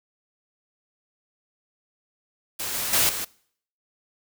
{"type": "noise with level steps", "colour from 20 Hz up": "white", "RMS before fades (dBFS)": [-30, -28, -20, -30], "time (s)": [2.59, 3.25], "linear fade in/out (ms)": 10, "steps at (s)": [2.74, 2.93, 3.09], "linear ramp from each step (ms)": 2, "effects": ["noise-tail reverb RT60 0.6 s tail -23 dB re dry"]}